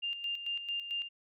sine tone with tremolo, 2800 Hz, F7, 4 cents sharp, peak -32 dBFS, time 0.02-1.09 s, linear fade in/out 20 ms, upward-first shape square, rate 4.5 Hz, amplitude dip 60%, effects none

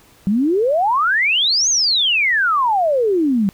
sine exponential two-way sweep, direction up then down, 187.3 to 6645 to 187.3 Hz, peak -13 dBFS, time 0.27-3.49 s, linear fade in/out 0 ms, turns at 1.69 s, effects pink hiss -50 dBFS RMS until 3.53 s

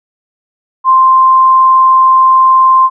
sine tone, 1046.5 Hz, C6, in tune, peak -3 dBFS, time 0.84-2.9 s, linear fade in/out 50 ms, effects none

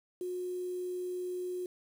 sine tone with quantisation, 361.8 Hz, F#4, 39 cents flat, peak -34 dBFS, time 0.21-1.66 s, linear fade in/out 2 ms, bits 9, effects none

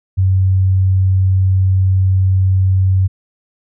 sine tone with vibrato, 94.5 Hz, F#2, 37 cents sharp, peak -9 dBFS, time 0.17-3.08 s, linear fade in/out 20 ms, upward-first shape sine, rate 20 Hz, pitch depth 8 cents each way, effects none

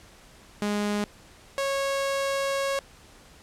sawtooth tone pair in turn, 206.9 / 549.8 Hz, G#3 / C#5, -6 / -14 cents, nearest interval octave + perfect fourth, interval 1692 cents, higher second, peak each -21 dBFS, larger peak neither, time 0.62-1.04 / 1.58-2.79 s, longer second, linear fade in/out 0 ms, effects pink hiss -52 dBFS RMS until 3.42 s + low-pass 10000 Hz 12 dB/octave

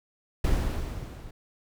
brown noise with level ramp, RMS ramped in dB -23 to -43 dBFS, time 0.44-1.31 s, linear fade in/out 5 ms, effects none

